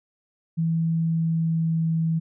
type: tone with pitch glide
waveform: sine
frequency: 164 to 162.68 Hz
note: E3 to E3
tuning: -9 to -23 cents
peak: -20 dBFS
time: 0.57-2.2 s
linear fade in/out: 20 ms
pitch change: -14 cents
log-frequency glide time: 0.98-1.91 s
effects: none